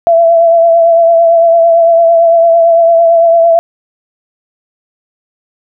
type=tone with vibrato; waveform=sine; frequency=670 Hz; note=E5; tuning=28 cents sharp; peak=-3 dBFS; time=0.07-3.59 s; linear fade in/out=0 ms; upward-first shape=triangle; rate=8.9 Hz; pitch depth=35 cents each way; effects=none